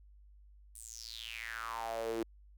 sawtooth tone with high-pass filter sweep, 114.2 Hz, A#2, 35 cents flat, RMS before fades -41 dBFS, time 0.75-2.23 s, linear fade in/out 5 ms, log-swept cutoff 9600 to 330 Hz, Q 6.4, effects added 50 Hz sine -56 dBFS peak until 2.57 s

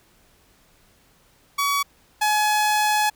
sawtooth tone pair in turn, 1132 / 846.2 Hz, C#6 / G#5, +36 / +32 cents, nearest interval perfect fourth, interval 504 cents, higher first, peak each -16 / -14 dBFS, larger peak second, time 1.58-1.83 / 2.21-3.1 s, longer second, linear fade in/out 10 ms, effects pink hiss -58 dBFS RMS until 3.15 s

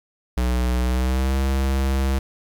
square tone with pitch glide, 61.74 to 66.94 Hz, B1 to C2, 0 to +40 cents, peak -19 dBFS, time 0.37-2.19 s, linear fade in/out 5 ms, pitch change +140 cents, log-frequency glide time 0.8-1.37 s, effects 9-bit

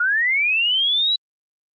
sine linear sweep, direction up, 1396.9 to 3966 Hz, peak -16 dBFS, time 0-1.16 s, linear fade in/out 5 ms, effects Opus 32 kbps

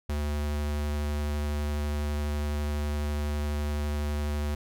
square tone with vibrato, 73.8 Hz, D2, 9 cents sharp, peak -28 dBFS, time 0.09-4.55 s, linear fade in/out 5 ms, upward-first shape sine, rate 12 Hz, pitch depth 9 cents each way, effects none

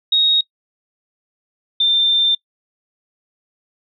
sine tone pair in turn, 3757 / 3584 Hz, A#7 / A7, +13 / +31 cents, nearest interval minor second, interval 82 cents, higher first, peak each -11 / -12 dBFS, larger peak first, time 0.12-0.41 / 1.8-2.35 s, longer second, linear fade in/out 5 ms, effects noise-tail reverb RT60 0.1 s tail -23 dB re dry

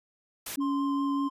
white noise, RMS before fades -36 dBFS, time 0.46-0.56 s, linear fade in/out 5 ms
sine tone, 280 Hz, C#4, 18 cents sharp, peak -26 dBFS, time 0.57-1.29 s, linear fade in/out 20 ms
triangle tone with vibrato, 1046.5 Hz, C6, in tune, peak -31 dBFS, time 0.6-1.3 s, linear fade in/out 20 ms, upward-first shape sine, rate 5.2 Hz, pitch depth 15 cents each way
effects resampled to 32000 Hz

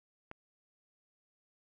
click, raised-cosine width 0.5 ms, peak -29 dBFS, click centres 0.314 s, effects none

